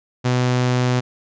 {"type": "tone", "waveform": "sawtooth", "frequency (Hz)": 125, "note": "B2", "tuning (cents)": 21, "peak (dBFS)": -12, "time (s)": [0.24, 1.01], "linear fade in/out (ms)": 20, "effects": ["resampled to 16000 Hz"]}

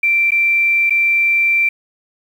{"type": "tone with dropouts", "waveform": "sine", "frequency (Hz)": 2350, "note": "D7", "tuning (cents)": 1, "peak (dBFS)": -11, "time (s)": [0.03, 1.69], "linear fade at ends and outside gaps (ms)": 5, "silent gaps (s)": [[0.307, 0.318], [0.897, 0.905]], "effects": ["7-bit"]}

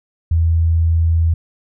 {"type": "tone", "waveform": "sine", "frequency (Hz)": 82.41, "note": "E2", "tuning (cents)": 0, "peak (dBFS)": -11, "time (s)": [0.31, 1.34], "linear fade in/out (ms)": 5, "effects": []}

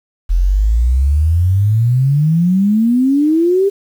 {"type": "exponential sweep", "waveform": "sine", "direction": "up", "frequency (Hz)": [41.34, 405.1], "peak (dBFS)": -9, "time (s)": [0.29, 3.7], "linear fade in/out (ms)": 20, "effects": ["7-bit"]}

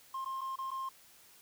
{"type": "tone with dropouts", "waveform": "triangle", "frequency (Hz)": 1061, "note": "C6", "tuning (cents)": 24, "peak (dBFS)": -33, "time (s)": [0.14, 0.89], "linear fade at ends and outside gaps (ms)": 5, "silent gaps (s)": [[0.247, 0.258], [0.41, 0.414], [0.558, 0.586], [0.706, 0.714]], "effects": ["tanh soft clip ceiling -30 dBFS", "white hiss -60 dBFS RMS until 1.41 s"]}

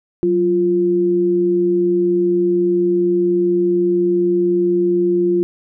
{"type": "tone pair together", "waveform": "sine", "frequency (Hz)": [185, 349.2], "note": ["F#3", "F4"], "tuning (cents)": [0, 0], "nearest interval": "major seventh", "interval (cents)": 1100, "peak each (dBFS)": [-22, -13], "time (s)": [0.23, 5.43], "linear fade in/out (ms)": 0, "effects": []}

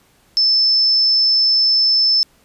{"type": "tone", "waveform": "sine", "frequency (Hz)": 5270, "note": "E8", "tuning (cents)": -1, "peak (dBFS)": -11, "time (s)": [0.37, 2.23], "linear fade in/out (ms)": 0, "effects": ["pink hiss -55 dBFS RMS until 2.44 s", "resampled to 32000 Hz"]}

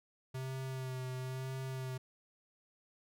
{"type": "tone with vibrato", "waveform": "square", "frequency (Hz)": 130.2, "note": "C3", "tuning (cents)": -8, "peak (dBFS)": -39, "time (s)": [0.34, 1.98], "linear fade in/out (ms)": 10, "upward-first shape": "sine", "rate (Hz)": 1, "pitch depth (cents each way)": 25, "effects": []}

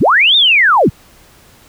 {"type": "linear two-way sweep", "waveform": "sine", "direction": "up then down", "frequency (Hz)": [51.4, 3729, 51.4], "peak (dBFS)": -6, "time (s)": [0, 0.9], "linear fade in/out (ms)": 20, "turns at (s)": 0.36, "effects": ["pink hiss -45 dBFS RMS until 1.68 s"]}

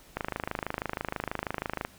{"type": "click train", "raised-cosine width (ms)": 0.5, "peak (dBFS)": -15, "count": 45, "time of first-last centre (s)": [0.17, 1.849], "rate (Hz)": 26.2, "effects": ["pink hiss -55 dBFS RMS until 1.98 s"]}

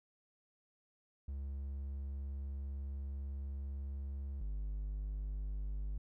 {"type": "tone pair in turn", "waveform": "triangle", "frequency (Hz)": [69, 50.36], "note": ["C#2", "G1"], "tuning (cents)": [-7, 47], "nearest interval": "perfect fourth", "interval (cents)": 546, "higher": "first", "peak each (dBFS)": [-37, -35], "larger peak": "second", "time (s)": [[1.28, 4.41], [4.41, 5.98]], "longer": "first", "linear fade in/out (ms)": 5, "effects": []}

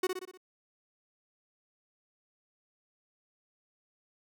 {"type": "tone with echo", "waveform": "45% pulse", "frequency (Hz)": 370, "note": "F#4", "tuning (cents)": 0, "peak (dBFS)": -26, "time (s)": [0.03, 0.07], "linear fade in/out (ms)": 5, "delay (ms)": 61, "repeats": 5, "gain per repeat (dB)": -5, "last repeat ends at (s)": 0.375, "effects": []}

